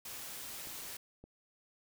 white noise, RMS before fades -45 dBFS, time 0.05-0.97 s, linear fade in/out 5 ms
clicks, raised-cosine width 2 ms, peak -39 / -39 dBFS, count 2, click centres 0.672 / 1.24 s
effects none

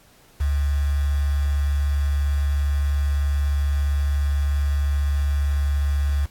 sine tone with quantisation, 71.3 Hz, C#2, 49 cents sharp, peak -18 dBFS, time 0.4-6.26 s, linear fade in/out 10 ms, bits 6, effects pink hiss -54 dBFS RMS until 6.3 s + AAC 64 kbps

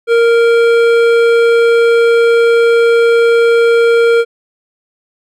sine tone with hard clipping, 465.3 Hz, A#4, 3 cents flat, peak -8 dBFS, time 0.07-4.25 s, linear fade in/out 50 ms, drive 12 dB, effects none

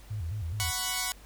sine tone with vibrato, 93.1 Hz, F#2, 11 cents sharp, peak -31 dBFS, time 0.1-0.71 s, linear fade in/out 10 ms, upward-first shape square, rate 4.7 Hz, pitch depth 220 cents each way
5% pulse chord, F# suspended fourth, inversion none, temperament equal, 740 / 987.8 / 1108.7 Hz, F#5 / B5 / C#6, 0 / 0 / 0 cents, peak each -22 dBFS, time 0.6-1.12 s, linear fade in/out 0 ms
effects added 49 Hz sine -49 dBFS peak until 1.25 s + pink hiss -55 dBFS RMS until 1.25 s

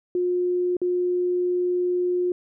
sine tone with dropouts, 357.9 Hz, F4, 42 cents sharp, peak -20 dBFS, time 0.15-2.32 s, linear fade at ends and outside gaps 2 ms, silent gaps 0.768-0.816 s, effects none

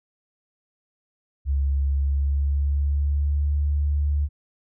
sine tone with pitch glide, 69.3 to 72.7 Hz, C#2 to D2, 0 to -17 cents, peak -19 dBFS, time 1.45-4.29 s, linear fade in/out 50 ms, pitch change +83 cents, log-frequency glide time 1.91-3.53 s, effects none

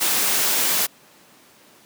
white noise, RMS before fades -20 dBFS, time 0-0.87 s, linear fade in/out 20 ms, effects pink hiss -51 dBFS RMS until 1.85 s + high-pass 200 Hz 12 dB/octave

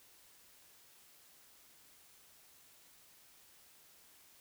silence, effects white hiss -63 dBFS RMS until 4.4 s

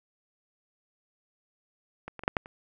clicks, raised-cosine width 0.5 ms, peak -23 / -25 / -23 / -8 / -10 / -29 dBFS, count 6, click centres 2.08 / 2.193 / 2.236 / 2.279 / 2.368 / 2.459 s, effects none

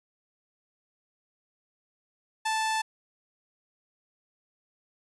sawtooth tone, 879 Hz, A5, 2 cents flat, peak -22 dBFS, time 2.45-2.82 s, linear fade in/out 10 ms, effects resampled to 24000 Hz

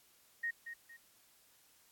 sine tone with echo, 1864.7 Hz, A#6, in tune, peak -34 dBFS, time 0.43-0.51 s, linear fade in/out 10 ms, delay 230 ms, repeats 2, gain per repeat -9 dB, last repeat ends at 0.97 s, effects white hiss -67 dBFS RMS until 1.91 s + AAC 64 kbps

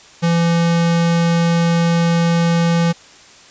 square tone, 168.9 Hz, E3, 42 cents sharp, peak -13 dBFS, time 0.22-2.93 s, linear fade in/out 20 ms, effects white hiss -43 dBFS RMS until 3.5 s + resampled to 16000 Hz

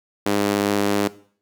sawtooth tone with high-pass filter, 101.7 Hz, G#2, 36 cents flat, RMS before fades -21 dBFS, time 0.26-1.08 s, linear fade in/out 5 ms, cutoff 290 Hz, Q 1.4, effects noise-tail reverb RT60 0.5 s tail -18 dB re dry

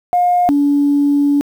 sine tone pair in turn, 712 / 286.1 Hz, F5 / D4, +33 / -45 cents, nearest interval octave + major third, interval 1578 cents, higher first, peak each -9 dBFS, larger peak neither, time 0.13-0.49 / 0.49-1.41 s, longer second, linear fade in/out 0 ms, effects tanh soft clip ceiling -5 dBFS + 7-bit

